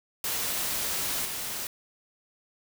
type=noise with level steps; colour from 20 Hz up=white; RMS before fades=-30 / -34 dBFS; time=0.24-1.67 s; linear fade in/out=2 ms; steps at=1.25 s; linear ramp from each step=2 ms; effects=none